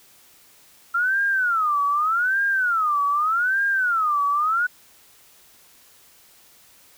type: tone with vibrato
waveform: sine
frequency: 1355 Hz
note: E6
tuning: 47 cents sharp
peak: -18 dBFS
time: 0.94-4.67 s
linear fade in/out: 10 ms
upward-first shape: sine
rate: 0.83 Hz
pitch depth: 300 cents each way
effects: white hiss -53 dBFS RMS until 6.97 s